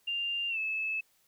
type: tone with pitch glide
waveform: sine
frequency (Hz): 2794 to 2607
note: F7 to E7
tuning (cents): 0 to -20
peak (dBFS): -30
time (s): 0.07-1.01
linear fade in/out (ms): 10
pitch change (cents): -120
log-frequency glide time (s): 0.49-0.58
effects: white hiss -69 dBFS RMS until 1.27 s